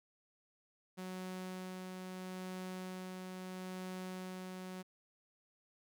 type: tone with tremolo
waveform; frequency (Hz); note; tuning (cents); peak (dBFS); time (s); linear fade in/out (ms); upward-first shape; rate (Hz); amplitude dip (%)
sawtooth; 185; F#3; 0; -38; 0.97-4.83; 20; sine; 0.76; 25
effects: none